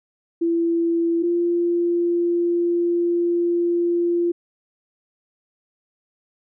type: tone pair in turn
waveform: sine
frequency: 336.1 / 345.2 Hz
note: E4 / F4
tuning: +34 / -20 cents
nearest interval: unison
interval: 46 cents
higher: second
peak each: -17 dBFS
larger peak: neither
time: 0.41-1.23 / 1.23-4.32 s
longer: second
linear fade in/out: 10 ms
effects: none